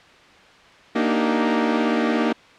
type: chord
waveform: sawtooth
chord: Eb major seventh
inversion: second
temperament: equal with one note detuned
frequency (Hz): 233.1 / 293.7 / 311.1 / 386.4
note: Bb3 / D4 / Eb4 / G4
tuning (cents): 0 / 0 / 0 / -25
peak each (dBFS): -17 / -22 / -20 / -23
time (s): 0.95-2.33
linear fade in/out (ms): 10
effects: white hiss -48 dBFS RMS until 2.58 s + low-pass 3000 Hz 12 dB/octave